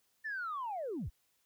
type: linear sweep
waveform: sine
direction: down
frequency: 1805 to 32.06 Hz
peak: -35 dBFS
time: 0.24-1.1 s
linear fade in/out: 20 ms
effects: tanh soft clip ceiling -32 dBFS + white hiss -75 dBFS RMS until 1.45 s